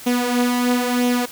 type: tone with flanger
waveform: sawtooth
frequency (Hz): 245.5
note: B3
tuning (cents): -10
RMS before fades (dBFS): -19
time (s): 0.06-1.26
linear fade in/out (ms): 10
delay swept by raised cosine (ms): 0.31 to 5.11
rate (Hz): 1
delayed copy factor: +0.55
effects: white hiss -38 dBFS RMS until 1.31 s